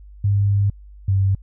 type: tone pair in turn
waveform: sine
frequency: 100.7 / 97.03 Hz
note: G2 / G2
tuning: +47 / -17 cents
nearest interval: minor second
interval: 64 cents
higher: first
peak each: -14 dBFS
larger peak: neither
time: 0.24-0.7 / 1.08-1.35 s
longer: first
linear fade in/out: 5 ms
effects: added 50 Hz sine -39 dBFS peak until 1.42 s